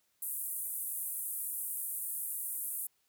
pink band-pass noise, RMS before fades -38 dBFS, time 0.22-2.87 s, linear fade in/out 5 ms, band 9200 to 16000 Hz, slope 48 dB/octave, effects white hiss -75 dBFS RMS until 3.08 s

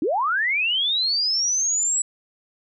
sine linear sweep, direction up, 265.3 to 7870 Hz, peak -19 dBFS, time 0.02-2.02 s, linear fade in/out 2 ms, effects none

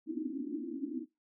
white band-pass noise, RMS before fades -38 dBFS, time 0.06-1.06 s, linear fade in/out 50 ms, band 240 to 330 Hz, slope 96 dB/octave, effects noise-tail reverb RT60 0.2 s tail -20 dB re dry

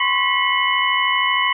sine tone cluster, 1020 / 1093 / 1955 / 2147 / 2981 Hz, C6 / C#6 / B6 / C7 / F#7, -44 / -25 / -18 / +44 / +12 cents, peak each -22 dBFS, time 0-1.53 s, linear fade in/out 5 ms, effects none

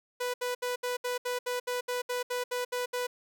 sawtooth tone bursts, 493.9 Hz, B4, in tune, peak -26 dBFS, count 14, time 0.2-3.07 s, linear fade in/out 10 ms, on 140 ms, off 70 ms, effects none

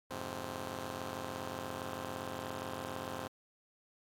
5% pulse chord, F minor, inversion none, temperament just, 87.31 / 104.77 / 130.96 Hz, F2 / Ab2 / C3, 0 / +16 / +2 cents, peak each -34 dBFS, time 0.1-3.28 s, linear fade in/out 10 ms, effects AAC 64 kbps

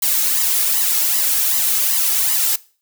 blue noise with flanger, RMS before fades -17 dBFS, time 0.02-2.56 s, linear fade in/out 5 ms, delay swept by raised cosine 0.98 to 2.38 ms, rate 2.6 Hz, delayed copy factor +1, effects noise-tail reverb RT60 0.4 s tail -21 dB re dry

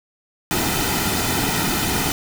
pink noise with comb filter, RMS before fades -21 dBFS, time 0.51-2.12 s, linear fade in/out 0 ms, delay 1.8 ms, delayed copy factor -0.6, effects none

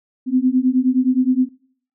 sine beating tone pair, 251.1 / 260.7 Hz, B3 / C4, +29 / -6 cents, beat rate 9.6 Hz, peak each -17 / -16 dBFS, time 0.26-1.49 s, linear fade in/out 50 ms, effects noise-tail reverb RT60 0.5 s tail -19 dB re dry

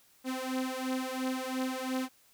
sawtooth beating tone pair, 257.6 / 260.5 Hz, C4 / C4, -27 / -7 cents, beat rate 2.9 Hz, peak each -31 dBFS, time 0.24-2.09 s, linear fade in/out 50 ms, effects white hiss -64 dBFS RMS until 2.33 s

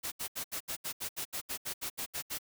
white noise bursts, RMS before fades -37 dBFS, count 15, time 0.03-2.387 s, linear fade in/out 20 ms, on 89 ms, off 73 ms, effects none

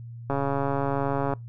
click train, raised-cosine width 1 ms, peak -13 dBFS, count 145, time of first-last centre 0.3-1.336 s, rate 139 Hz, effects noise-tail reverb RT60 0.2 s tail -25 dB re dry + added 117 Hz sine -37 dBFS peak until 1.48 s

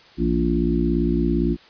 harmonic tone with a mistuned harmonic, 57.6 Hz, A#1, 20 cents flat, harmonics 1 / 3 / 4 / 5 / 6, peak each -24 / -24 / -24 / -24 / -24 dBFS, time 0.17-1.57 s, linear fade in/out 50 ms, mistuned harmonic 3, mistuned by -65 cents, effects white hiss -49 dBFS RMS until 1.69 s + resampled to 11025 Hz

